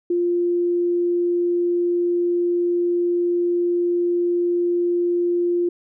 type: tone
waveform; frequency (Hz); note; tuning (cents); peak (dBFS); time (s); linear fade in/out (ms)
sine; 349.2; F4; 0; -17; 0.1-5.69; 5
effects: none